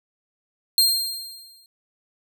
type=tone with exponential decay; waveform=sawtooth; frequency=4196 Hz; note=C8; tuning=4 cents sharp; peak=-10 dBFS; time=0.78-1.66 s; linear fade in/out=1 ms; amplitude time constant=190 ms; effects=none